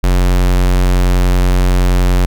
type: tone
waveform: square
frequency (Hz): 45.3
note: F#1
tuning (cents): -36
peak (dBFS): -9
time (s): 0.03-2.26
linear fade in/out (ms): 10
effects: none